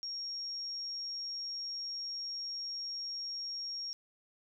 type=tone; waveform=sine; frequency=5570 Hz; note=F8; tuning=5 cents flat; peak=-37 dBFS; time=0.03-3.93 s; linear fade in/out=0 ms; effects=none